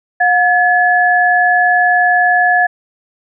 sine tone pair together, 719 / 1710.1 Hz, F#5 / A6, -50 / -50 cents, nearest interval octave + minor third, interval 1500 cents, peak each -11 dBFS, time 0.2-2.67 s, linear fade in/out 10 ms, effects none

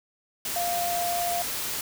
sine tone in noise, 698.5 Hz, F5, in tune, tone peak -26 dBFS, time 0.56-1.42 s, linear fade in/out 2 ms, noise white, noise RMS -31 dBFS, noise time 0.45-1.81 s, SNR +2 dB, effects none

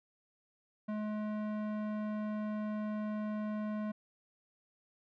square tone with low-pass filter, 212.4 Hz, G#3, 39 cents sharp, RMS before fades -37 dBFS, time 0.88-3.92 s, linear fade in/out 10 ms, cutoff 1400 Hz, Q 0.76, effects none

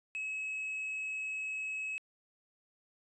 sine tone with hard clipping, 2571 Hz, E7, 44 cents flat, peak -36 dBFS, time 0.15-1.98 s, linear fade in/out 0 ms, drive 2 dB, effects resampled to 22050 Hz

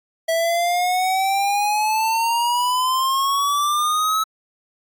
square exponential sweep, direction up, 652 to 1300 Hz, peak -18 dBFS, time 0.28-4.24 s, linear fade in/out 10 ms, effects AAC 64 kbps

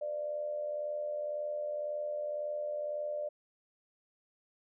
sine tone with amplitude modulation, 594 Hz, D5, 20 cents sharp, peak -31 dBFS, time 0.01-3.29 s, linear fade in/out 10 ms, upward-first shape sine, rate 81.9 Hz, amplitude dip 55%, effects none

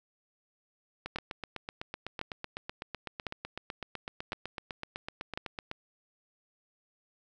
two click trains, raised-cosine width 0.3 ms, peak -21 / -18 dBFS, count 38 / 5, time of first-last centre 1.06-5.714 / 1.16-5.375 s, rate 7.95 / 0.949 Hz, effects none

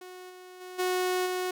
sawtooth tone with level steps, 366.1 Hz, F#4, 18 cents flat, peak -39 / -42 / -37 / -22 / -25 dBFS, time 0.01-1.51 s, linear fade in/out 5 ms, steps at 0.29 / 0.6 / 0.78 / 1.25 s, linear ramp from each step 20 ms, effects none

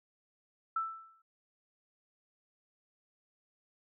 sine tone with exponential decay, 1325 Hz, E6, 9 cents sharp, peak -28 dBFS, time 0.76-1.22 s, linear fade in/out 5 ms, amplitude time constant 99 ms, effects none

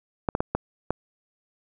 clicks, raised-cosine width 1 ms, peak -9 dBFS, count 5, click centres 0.288 / 0.351 / 0.405 / 0.55 / 0.906 s, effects none

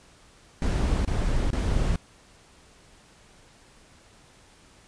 brown noise bursts, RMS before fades -24 dBFS, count 3, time 0.62-1.96 s, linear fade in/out 2 ms, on 430 ms, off 25 ms, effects pink hiss -55 dBFS RMS until 4.87 s + resampled to 22050 Hz

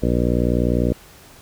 harmonic tone, 60 Hz, B1, 49 cents flat, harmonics 1 / 2 / 3 / 4 / 5 / 6 / 7 / 8 / 9 / 10, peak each -22 / -23 / -24 / -23 / -25 / -27 / -31 / -26 / -31 / -31 dBFS, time 0.02-0.93 s, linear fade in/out 10 ms, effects pink hiss -46 dBFS RMS until 1.41 s

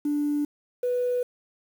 triangle tone pair in turn, 293 / 493.7 Hz, D4 / B4, -4 / -1 cents, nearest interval major sixth, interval 903 cents, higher second, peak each -19 dBFS, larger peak neither, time 0.05-0.45 / 0.83-1.23 s, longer neither, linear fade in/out 5 ms, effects tanh soft clip ceiling -20 dBFS + 8-bit

